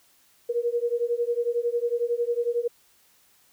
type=beating tone pair; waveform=sine; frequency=470.1 / 481.1 Hz; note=A#4 / B4; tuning=+15 / -45 cents; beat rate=11 Hz; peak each=-26 dBFS; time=0.49-2.68 s; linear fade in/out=10 ms; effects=white hiss -61 dBFS RMS until 3.52 s